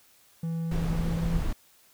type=tone with pitch glide; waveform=triangle; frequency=164.81 to 166.92 Hz; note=E3 to E3; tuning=0 to +22 cents; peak=-26 dBFS; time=0.43-1.4 s; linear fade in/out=5 ms; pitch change=+22 cents; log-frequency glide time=0.83-1.27 s
type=noise; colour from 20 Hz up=brown; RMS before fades=-29 dBFS; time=0.71-1.53 s; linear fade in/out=5 ms
effects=white hiss -60 dBFS RMS until 1.93 s

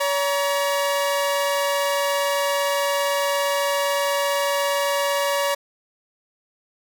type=tone pair together; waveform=sawtooth; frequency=566 / 949.2 Hz; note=C#5 / A#5; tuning=+36 / +31 cents; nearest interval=major sixth; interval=895 cents; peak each=-17 / -22 dBFS; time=0-5.55 s; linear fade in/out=10 ms; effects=none

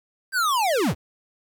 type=linear sweep; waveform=square; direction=down; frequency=1600 to 47.14 Hz; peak=-20 dBFS; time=0.32-0.95 s; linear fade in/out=50 ms; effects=9-bit

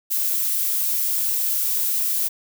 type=noise; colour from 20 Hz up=violet; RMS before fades=-22 dBFS; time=0.1-2.29 s; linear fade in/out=20 ms; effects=none

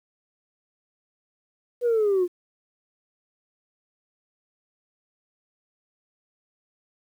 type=linear sweep; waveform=sine; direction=down; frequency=493.9 to 345.9 Hz; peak=-17 dBFS; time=1.81-2.28 s; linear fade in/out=50 ms; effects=tanh soft clip ceiling -16 dBFS + 9-bit

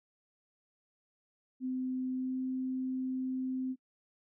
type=tone with pitch glide; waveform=sine; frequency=257.1 to 258.9 Hz; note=C4 to C4; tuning=-30 to -18 cents; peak=-32 dBFS; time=1.6-3.76 s; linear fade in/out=50 ms; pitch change=+12 cents; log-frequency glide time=2.12-2.39 s; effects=noise-tail reverb RT60 0.1 s tail -22 dB re dry

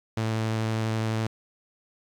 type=tone; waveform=sawtooth; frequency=111 Hz; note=A2; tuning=16 cents sharp; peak=-21 dBFS; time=0.17-1.27 s; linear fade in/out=5 ms; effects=low-pass 7000 Hz 12 dB/octave + 9-bit

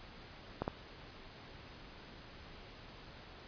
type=clicks; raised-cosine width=1 ms; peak=-20 dBFS; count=2; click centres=0.62 / 0.679 s; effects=pink hiss -53 dBFS RMS until 3.47 s + resampled to 11025 Hz

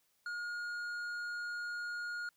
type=tone with tanh clipping; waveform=sine; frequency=1430 Hz; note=F6; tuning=41 cents sharp; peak=-39 dBFS; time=0.26-2.29 s; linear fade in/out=2 ms; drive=8 dB; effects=white hiss -75 dBFS RMS until 2.36 s

